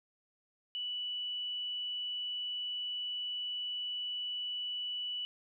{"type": "tone", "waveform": "sine", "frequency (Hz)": 2960, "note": "F#7", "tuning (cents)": 0, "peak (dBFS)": -35, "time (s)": [0.75, 5.25], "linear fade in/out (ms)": 0, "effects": []}